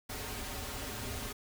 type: noise with comb filter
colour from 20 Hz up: pink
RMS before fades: -40 dBFS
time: 0.09-1.33 s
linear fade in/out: 10 ms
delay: 6 ms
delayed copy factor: -0.85
effects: none